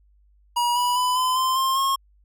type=tone with pitch steps; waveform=square; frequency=960 / 979 / 998.5 / 1018.3 / 1038.5 / 1059.1 / 1080.1 Hz; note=B5 / B5 / B5 / C6 / C6 / C6 / C#6; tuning=-49 / -15 / +19 / -47 / -13 / +21 / -45 cents; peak=-20 dBFS; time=0.56-1.96 s; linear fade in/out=10 ms; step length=200 ms; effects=added 50 Hz sine -55 dBFS peak until 2.24 s